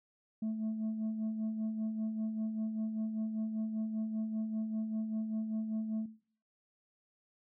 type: tone with tremolo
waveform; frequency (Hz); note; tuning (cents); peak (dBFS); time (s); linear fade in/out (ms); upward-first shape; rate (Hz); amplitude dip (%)
sine; 219.1; A3; -7; -29; 0.42-6.06; 5; sine; 5.1; 65
effects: noise-tail reverb RT60 0.5 s tail -18 dB re dry + tanh soft clip ceiling -31 dBFS